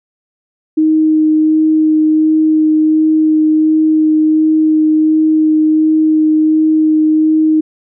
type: tone with vibrato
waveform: sine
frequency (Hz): 311.9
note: D#4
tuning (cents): +4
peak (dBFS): -7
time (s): 0.77-7.61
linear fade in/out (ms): 10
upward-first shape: sine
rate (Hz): 1.4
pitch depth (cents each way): 9
effects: none